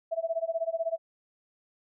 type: tone with tremolo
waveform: sine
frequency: 659.3 Hz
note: E5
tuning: in tune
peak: -24 dBFS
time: 0.11-0.98 s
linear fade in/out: 20 ms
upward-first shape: sine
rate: 16 Hz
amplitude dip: 95%
effects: none